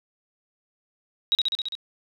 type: tone with echo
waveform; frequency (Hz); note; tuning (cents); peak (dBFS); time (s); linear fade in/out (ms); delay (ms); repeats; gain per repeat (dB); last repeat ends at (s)
sine; 3821; A#7; +42; -17; 1.32-1.35; 0; 67; 6; -2; 1.752
effects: none